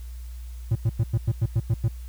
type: tone bursts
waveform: triangle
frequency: 112.8 Hz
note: A2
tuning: 44 cents sharp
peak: -16 dBFS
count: 9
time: 0.71-1.882 s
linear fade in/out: 5 ms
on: 44 ms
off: 97 ms
effects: added 60 Hz sine -34 dBFS peak until 2.08 s + white hiss -55 dBFS RMS until 2.08 s